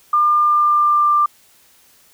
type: tone with pitch glide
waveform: sine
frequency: 1200 to 1186.9 Hz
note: D6 to D6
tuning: +37 to +18 cents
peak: -11 dBFS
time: 0.13-1.26 s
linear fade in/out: 5 ms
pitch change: -19 cents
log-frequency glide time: 0.42-1.12 s
effects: white hiss -52 dBFS RMS until 2.13 s